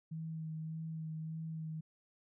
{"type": "tone with vibrato", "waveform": "sine", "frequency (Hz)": 159.5, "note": "D#3", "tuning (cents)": 43, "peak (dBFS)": -39, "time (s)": [0.11, 1.81], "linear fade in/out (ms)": 10, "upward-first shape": "sine", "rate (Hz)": 1.7, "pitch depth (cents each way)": 18, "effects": []}